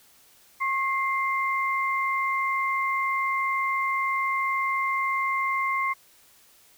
sine tone pair together, 1084 / 2093 Hz, C#6 / C7, -39 / 0 cents, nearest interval major seventh, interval 1139 cents, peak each -25 / -27 dBFS, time 0.6-5.94 s, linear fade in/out 20 ms, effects white hiss -57 dBFS RMS until 6.77 s

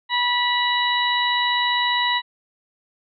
harmonic tone, 975 Hz, B5, 23 cents flat, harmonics 1 / 2 / 3 / 4, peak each -22 / -23 / -28 / -23 dBFS, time 0.09-2.22 s, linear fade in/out 50 ms, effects none

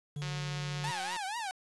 triangle tone, 145.7 Hz, D3, 13 cents flat, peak -33 dBFS, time 0.16-0.91 s, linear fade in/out 5 ms
click train, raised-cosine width 0.2 ms, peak -24 dBFS, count 172, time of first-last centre 0.22-1.165 s, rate 181 Hz
sawtooth tone with vibrato, 850 Hz, G#5, 40 cents sharp, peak -31 dBFS, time 0.84-1.51 s, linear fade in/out 0 ms, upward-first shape triangle, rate 4.2 Hz, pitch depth 240 cents each way
effects resampled to 24000 Hz + 9-bit

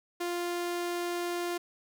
sawtooth tone, 349.2 Hz, F4, in tune, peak -27 dBFS, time 0.2-1.58 s, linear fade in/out 10 ms, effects none

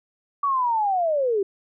sine linear sweep, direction down, 1148 to 377.5 Hz, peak -19 dBFS, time 0.43-1.43 s, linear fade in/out 5 ms, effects none

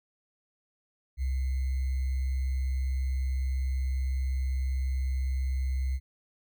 sine tone with sample-and-hold, 65.41 Hz, C2, in tune, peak -26 dBFS, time 1.17-6 s, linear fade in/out 50 ms, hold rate 2100 Hz, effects none

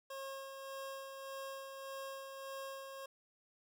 25% pulse tone with tremolo, 541 Hz, C#5, 42 cents flat, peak -39 dBFS, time 0.1-3.06 s, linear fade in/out 5 ms, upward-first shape sine, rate 1.7 Hz, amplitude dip 40%, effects 13-bit

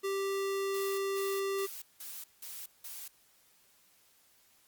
square tone, 392 Hz, G4, in tune, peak -32 dBFS, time 0.03-1.67 s, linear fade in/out 20 ms
blue noise bursts, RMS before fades -44 dBFS, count 6, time 0.74-3.08 s, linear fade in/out 5 ms, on 240 ms, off 180 ms
effects white hiss -66 dBFS RMS until 4.67 s + Opus 48 kbps

